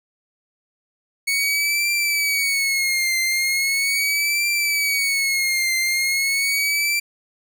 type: tone with vibrato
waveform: sawtooth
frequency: 2217 Hz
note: C#7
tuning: in tune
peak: -15 dBFS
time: 1.27-7 s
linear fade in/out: 10 ms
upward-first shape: triangle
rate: 0.39 Hz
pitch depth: 110 cents each way
effects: none